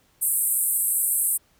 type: band-pass noise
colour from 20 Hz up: pink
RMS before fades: -23 dBFS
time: 0.21-1.38 s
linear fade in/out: 20 ms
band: 8200 to 14000 Hz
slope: 96 dB/octave
effects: pink hiss -62 dBFS RMS until 1.59 s